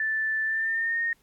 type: tone with pitch glide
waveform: sine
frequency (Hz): 1760 to 1847.5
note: A6 to A#6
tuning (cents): 0 to -16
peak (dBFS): -24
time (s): 0-1.13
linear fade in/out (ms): 2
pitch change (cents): +84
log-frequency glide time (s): 0.44-1
effects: pink hiss -66 dBFS RMS until 1.22 s + AAC 64 kbps